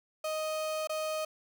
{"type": "tone with dropouts", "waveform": "35% pulse", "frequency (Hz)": 624, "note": "D#5", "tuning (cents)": 5, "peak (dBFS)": -30, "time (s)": [0.24, 1.25], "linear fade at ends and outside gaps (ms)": 5, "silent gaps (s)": [0.873, 0.894], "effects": []}